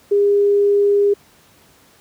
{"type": "tone", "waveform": "sine", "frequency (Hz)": 405.6, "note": "G#4", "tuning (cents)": -41, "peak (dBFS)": -11, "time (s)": [0.11, 1.14], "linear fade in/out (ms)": 10, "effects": ["pink hiss -51 dBFS RMS until 2 s", "high-pass 80 Hz 12 dB/octave"]}